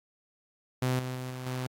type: tone with level steps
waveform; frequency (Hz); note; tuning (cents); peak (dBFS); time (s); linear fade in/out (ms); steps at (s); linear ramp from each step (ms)
sawtooth; 127.6; C3; -43; -22 / -29 / -31 / -33 / -28; 0.82-1.67; 5; 0.99 / 1.15 / 1.3 / 1.46; 5
effects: AAC 48 kbps